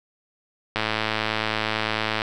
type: click train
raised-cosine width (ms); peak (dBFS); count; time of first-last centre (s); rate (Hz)
0.3; -7; 160; 0.76-2.219; 109
effects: none